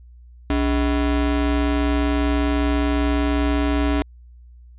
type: ring-modulated tone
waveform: square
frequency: 174.61 Hz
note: F3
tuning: in tune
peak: -15 dBFS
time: 0.5-4.02 s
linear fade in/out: 0 ms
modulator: 112 Hz
effects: added 60 Hz sine -42 dBFS peak until 4.78 s + resampled to 8000 Hz